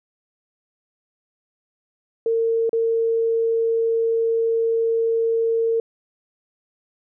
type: tone with dropouts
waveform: sine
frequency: 455.8 Hz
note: A#4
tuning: 39 cents flat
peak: -17 dBFS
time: 2.26-5.8 s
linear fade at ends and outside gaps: 2 ms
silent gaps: 2.694-2.73 s
effects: none